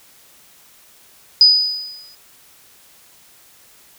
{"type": "tone with exponential decay", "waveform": "sine", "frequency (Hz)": 4972, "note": "D#8", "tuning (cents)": -2, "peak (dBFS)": -4, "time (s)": [1.41, 2.15], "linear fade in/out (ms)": 1, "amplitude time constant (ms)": 160, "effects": ["white hiss -49 dBFS RMS until 3.98 s"]}